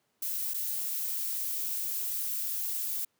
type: noise with dropouts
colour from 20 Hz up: violet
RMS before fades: -33 dBFS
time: 0.22-3.05 s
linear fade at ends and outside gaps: 5 ms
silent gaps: 0.537-0.542 s
effects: pink hiss -75 dBFS RMS until 3.19 s + high-pass 150 Hz 12 dB/octave